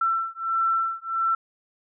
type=beating tone pair; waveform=sine; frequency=1341 / 1342.5 Hz; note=E6 / E6; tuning=+29 / +31 cents; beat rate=1.5 Hz; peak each=-25 dBFS; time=0.01-1.35 s; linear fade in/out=5 ms; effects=none